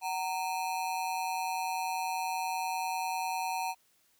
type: ring-modulated tone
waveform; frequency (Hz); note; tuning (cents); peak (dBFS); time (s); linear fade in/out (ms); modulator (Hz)
square; 840; G#5; +19; -29; 0.01-3.75; 50; 85.1
effects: white hiss -69 dBFS RMS until 4.19 s